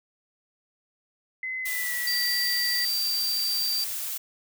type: tone with pitch glide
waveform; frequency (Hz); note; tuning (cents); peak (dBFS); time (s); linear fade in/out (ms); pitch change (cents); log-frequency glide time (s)
sine; 2042 to 1947.5; C7 to B6; -43 to -25; -29; 1.43-2.85; 2; -82; 1.6-1.93
type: noise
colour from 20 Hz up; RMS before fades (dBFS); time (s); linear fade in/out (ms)
blue; -32; 1.65-4.18; 10
type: tone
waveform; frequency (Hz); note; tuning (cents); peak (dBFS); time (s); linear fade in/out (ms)
sine; 4678; D8; -8; -25; 2.07-3.84; 2
effects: none